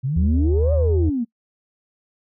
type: exponential two-way sweep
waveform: sine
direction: up then down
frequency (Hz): 123.47 to 588 to 222.3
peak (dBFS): -19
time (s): 0.03-1.25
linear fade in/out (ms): 20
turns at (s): 0.73
type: tone with pitch glide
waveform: sine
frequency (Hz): 77.1 to 82.16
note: D#2 to E2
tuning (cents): -15 to -5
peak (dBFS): -15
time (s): 0.16-1.1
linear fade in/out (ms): 10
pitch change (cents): +110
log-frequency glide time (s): 0.76-0.89
effects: noise-tail reverb RT60 0.1 s tail -26 dB re dry + tanh soft clip ceiling -9 dBFS